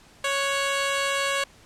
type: tone pair together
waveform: 10% pulse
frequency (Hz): 554.4 / 1480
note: C#5 / F#6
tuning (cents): 0 / 0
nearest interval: octave + perfect fourth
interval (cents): 1700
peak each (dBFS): -15 / -26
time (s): 0.24-1.44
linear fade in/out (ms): 5
effects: pink hiss -53 dBFS RMS until 1.65 s + low-pass 9000 Hz 12 dB/octave